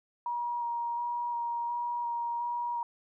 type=tone with vibrato; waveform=sine; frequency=950 Hz; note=A#5; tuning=33 cents sharp; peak=-30 dBFS; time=0.26-2.83 s; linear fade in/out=2 ms; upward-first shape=square; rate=1.4 Hz; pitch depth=11 cents each way; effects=none